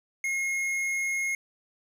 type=tone with tanh clipping; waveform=sine; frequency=2155 Hz; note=C#7; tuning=49 cents flat; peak=-28 dBFS; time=0.24-1.35 s; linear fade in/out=2 ms; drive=12 dB; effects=none